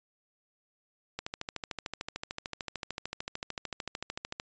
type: click train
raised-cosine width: 0.2 ms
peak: -18 dBFS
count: 44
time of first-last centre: 1.19-4.399 s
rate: 13.4 Hz
effects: resampled to 16000 Hz